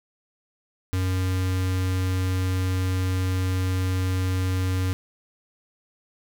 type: tone with notch filter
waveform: square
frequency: 92.8 Hz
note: F#2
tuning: 6 cents sharp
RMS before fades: -24 dBFS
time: 0.93-4.93 s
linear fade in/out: 0 ms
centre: 710 Hz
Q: 1.4
effects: none